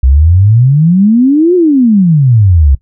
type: exponential two-way sweep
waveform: sine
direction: up then down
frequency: 61.74 to 370 to 64.5 Hz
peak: -3 dBFS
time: 0.03-2.75 s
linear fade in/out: 5 ms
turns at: 1.55 s
effects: noise-tail reverb RT60 0.1 s tail -18 dB re dry